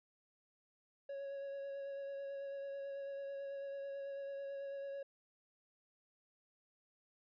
triangle tone with vibrato, 554.4 Hz, C#5, in tune, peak -40 dBFS, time 1.09-5.03 s, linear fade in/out 5 ms, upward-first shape sine, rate 9.1 Hz, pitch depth 14 cents each way, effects resampled to 11025 Hz

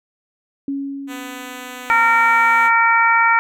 sine tone with exponential decay, 277.2 Hz, C#4, in tune, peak -19 dBFS, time 0.68-2.48 s, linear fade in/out 2 ms, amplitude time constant 390 ms
5% pulse tone with pitch glide, 250 to 247.7 Hz, B3 to B3, +21 to +5 cents, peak -19 dBFS, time 1.07-2.71 s, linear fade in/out 50 ms, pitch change -16 cents, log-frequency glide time 1.76-2.34 s
harmonic tone, 459.5 Hz, A#4, 25 cents flat, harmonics 2 / 3 / 4 / 5, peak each -16 / -15 / -19 / -18 dBFS, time 1.9-3.39 s, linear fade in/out 0 ms
effects none

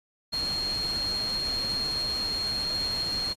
sine tone in noise, 4246 Hz, C8, 25 cents sharp, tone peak -27 dBFS, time 0.32-3.34 s, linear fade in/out 20 ms, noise pink, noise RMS -39 dBFS, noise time 0.32-3.34 s, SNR +9 dB, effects AAC 32 kbps

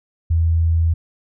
sine tone, 82.41 Hz, E2, in tune, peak -13 dBFS, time 0.3-0.94 s, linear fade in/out 10 ms, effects none

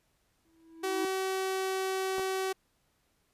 triangle tone with exponential growth, 326.9 Hz, E4, 14 cents flat, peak -28 dBFS, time 0.45-1.05 s, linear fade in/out 2 ms, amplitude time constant 130 ms
sawtooth tone, 380.2 Hz, F#4, 47 cents sharp, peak -26 dBFS, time 0.83-2.53 s, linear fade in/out 10 ms
clicks, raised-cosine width 1 ms, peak -28 dBFS, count 2, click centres 2.183 / 2.196 s
effects pink hiss -73 dBFS RMS until 3.33 s + resampled to 32000 Hz

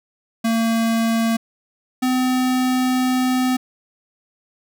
square tone pair in turn, 227.3 / 255.1 Hz, A#3 / C4, -43 / -44 cents, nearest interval major second, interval 199 cents, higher second, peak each -17 dBFS, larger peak neither, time 0.44-1.37 / 2.02-3.57 s, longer second, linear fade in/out 10 ms, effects none

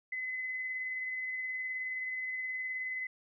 sine tone with tremolo, 2029 Hz, B6, 46 cents sharp, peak -33 dBFS, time 0.12-3.07 s, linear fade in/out 5 ms, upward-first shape triangle, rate 19 Hz, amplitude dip 30%, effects none

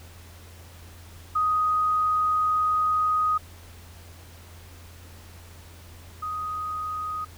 sine tone pair in turn, 1249 / 1249 Hz, D#6 / D#6, +6 / +6 cents, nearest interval unison, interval 0 cents, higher neither, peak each -20 / -28 dBFS, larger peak first, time 1.35-3.38 / 6.22-7.25 s, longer first, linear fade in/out 10 ms, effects added 85 Hz sine -45 dBFS peak until 7.37 s + pink hiss -50 dBFS RMS until 7.37 s

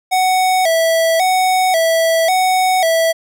square tone with vibrato, 698.5 Hz, F5, in tune, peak -12 dBFS, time 0.11-3.13 s, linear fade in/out 20 ms, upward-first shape square, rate 0.92 Hz, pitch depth 110 cents each way, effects none

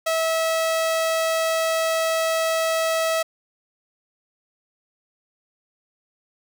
sawtooth tone, 649 Hz, E5, 27 cents flat, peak -16 dBFS, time 0.06-3.23 s, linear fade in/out 10 ms, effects none

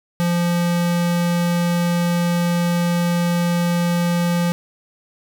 square tone, 173.2 Hz, F3, 14 cents flat, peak -17 dBFS, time 0.2-4.52 s, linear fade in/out 0 ms, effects none

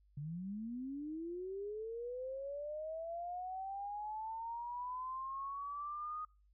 sine linear sweep, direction up, 138.59 to 1244.5 Hz, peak -40 dBFS, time 0.17-6.25 s, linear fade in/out 5 ms, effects noise-tail reverb RT60 0.3 s tail -24 dB re dry + added 50 Hz sine -66 dBFS peak until 6.53 s

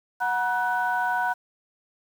sine tone cluster, 736 / 959 / 1492 Hz, F#5 / A#5 / F#6, -9 / +49 / +14 cents, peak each -26 dBFS, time 0.2-1.34 s, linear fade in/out 20 ms, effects tanh soft clip ceiling -14 dBFS + 8-bit

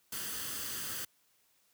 white noise with comb filter, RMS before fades -39 dBFS, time 0.12-1.05 s, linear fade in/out 5 ms, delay 0.64 ms, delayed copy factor +0.55, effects white hiss -71 dBFS RMS until 1.73 s + high-pass 60 Hz 12 dB/octave

